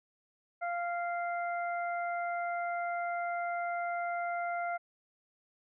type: harmonic tone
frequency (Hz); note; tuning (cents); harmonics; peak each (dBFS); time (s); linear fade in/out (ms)
695; F5; -9; 1 / 2 / 3; -33 / -39 / -43; 0.61-4.78; 20
effects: none